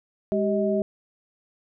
sine tone cluster, 205 / 389 / 630 Hz, G#3 / G4 / D#5, -22 / -13 / +21 cents, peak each -25 dBFS, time 0.32-0.82 s, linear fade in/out 0 ms, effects none

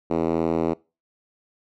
5% pulse tone with band-pass filter, 82.3 Hz, E2, 2 cents flat, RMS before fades -23 dBFS, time 0.1-0.74 s, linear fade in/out 10 ms, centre 330 Hz, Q 1.2, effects noise-tail reverb RT60 0.3 s tail -24 dB re dry

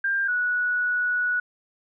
sine tone pair in turn, 1593 / 1468.9 Hz, G6 / F#6, +27 / -13 cents, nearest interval minor second, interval 140 cents, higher first, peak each -21 dBFS, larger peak neither, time 0.04-0.28 / 0.28-1.4 s, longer second, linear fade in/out 5 ms, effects none

